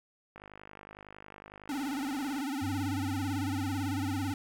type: click train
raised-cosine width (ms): 0.5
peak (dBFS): -32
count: 105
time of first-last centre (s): 0.36-2.403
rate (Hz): 50.9
type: tone with vibrato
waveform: square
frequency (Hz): 277.3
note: C#4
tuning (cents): +1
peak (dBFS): -33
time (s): 1.69-4.34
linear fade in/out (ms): 2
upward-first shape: sine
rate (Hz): 18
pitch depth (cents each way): 140
type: tone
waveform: triangle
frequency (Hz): 98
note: G2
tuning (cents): 0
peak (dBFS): -32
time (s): 2.61-4.34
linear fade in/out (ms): 20
effects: 11-bit